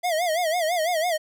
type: tone with vibrato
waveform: square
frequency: 670 Hz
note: E5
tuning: 28 cents sharp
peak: -22 dBFS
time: 0.03-1.18 s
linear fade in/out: 20 ms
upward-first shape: sine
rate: 6 Hz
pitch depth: 140 cents each way
effects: none